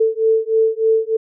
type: beating tone pair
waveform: sine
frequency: 442.9 / 446.2 Hz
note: A4 / A4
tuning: +11 / +24 cents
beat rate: 3.3 Hz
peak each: -16 dBFS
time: 0-1.17 s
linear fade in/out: 10 ms
effects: none